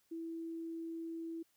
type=tone; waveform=sine; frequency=329.6 Hz; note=E4; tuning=in tune; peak=-40 dBFS; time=0.11-1.43 s; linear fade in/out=10 ms; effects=white hiss -75 dBFS RMS until 1.56 s